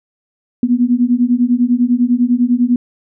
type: beating tone pair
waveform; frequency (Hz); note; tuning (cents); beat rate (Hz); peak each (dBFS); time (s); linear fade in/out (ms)
sine; 239 / 249; A#3 / B3; +43 / +14; 10; -13; 0.63-2.76; 2
effects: none